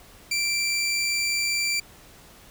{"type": "tone", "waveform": "20% pulse", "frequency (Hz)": 2349, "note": "D7", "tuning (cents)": 0, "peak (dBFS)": -18, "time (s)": [0.31, 1.8], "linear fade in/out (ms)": 5, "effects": ["pink hiss -50 dBFS RMS until 2.5 s"]}